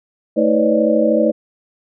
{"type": "tone cluster", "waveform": "sine", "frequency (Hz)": [220.9, 318.7, 502, 565, 598], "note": ["A3", "D#4", "B4", "C#5", "D5"], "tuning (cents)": [7, 42, 28, 33, 31], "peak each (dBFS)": -18, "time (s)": [0.36, 1.32], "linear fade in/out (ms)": 20, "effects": []}